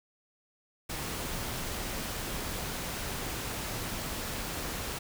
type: noise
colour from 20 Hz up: pink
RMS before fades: -36 dBFS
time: 0.89-4.99 s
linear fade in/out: 10 ms
effects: none

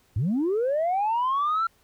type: linear sweep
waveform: sine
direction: up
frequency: 87.31 to 1371 Hz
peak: -20 dBFS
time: 0.16-1.67 s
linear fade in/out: 5 ms
effects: tanh soft clip ceiling -19 dBFS + pink hiss -63 dBFS RMS until 1.83 s

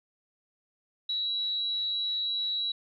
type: tone with amplitude modulation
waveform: sine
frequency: 3901 Hz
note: B7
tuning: 22 cents flat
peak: -26 dBFS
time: 1.09-2.72 s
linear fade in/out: 5 ms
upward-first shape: sine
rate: 193 Hz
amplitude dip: 35%
effects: none

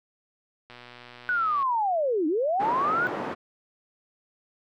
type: click train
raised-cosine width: 0.3 ms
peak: -29 dBFS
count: 114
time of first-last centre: 0.7-1.626 s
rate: 122 Hz
type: linear two-way sweep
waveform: sine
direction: down then up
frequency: 1500 to 290 to 1500 Hz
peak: -22 dBFS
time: 1.29-3.07 s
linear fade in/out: 0 ms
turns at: 2.27 s
type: band-pass noise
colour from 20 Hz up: pink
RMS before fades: -32 dBFS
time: 2.59-3.35 s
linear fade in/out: 20 ms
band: 290 to 1200 Hz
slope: 12 dB/octave
effects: none

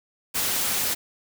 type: noise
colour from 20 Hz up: white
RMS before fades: -25 dBFS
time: 0.34-0.95 s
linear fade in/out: 20 ms
effects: none

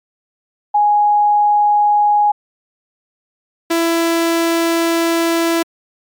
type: tone pair in turn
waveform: sine / sawtooth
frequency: 830.6 / 333.5 Hz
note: G#5 / E4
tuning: 0 / +20 cents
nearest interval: octave + major third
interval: 1580 cents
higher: first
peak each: -9 dBFS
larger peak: neither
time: 0.74-2.32 / 3.7-5.63 s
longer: second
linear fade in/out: 10 ms
effects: MP3 96 kbps

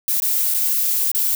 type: noise with dropouts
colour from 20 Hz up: violet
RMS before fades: -19 dBFS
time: 0.08-1.35 s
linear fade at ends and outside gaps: 1 ms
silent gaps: 0.201-0.221 / 0.54-0.545 / 1.116-1.148 s
effects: none

